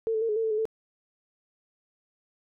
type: tone with pitch steps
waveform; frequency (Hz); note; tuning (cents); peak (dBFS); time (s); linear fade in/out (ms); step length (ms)
sine; 449.3 / 437.8 / 456.1 / 422.9 / 450.4 / 442.5 / 427.1 / 442.6; A4 / A4 / A#4 / G#4 / A4 / A4 / G#4 / A4; +36 / -9 / -38 / +31 / +40 / +10 / +48 / +10; -24; 0.07-0.654; 0; 73
effects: none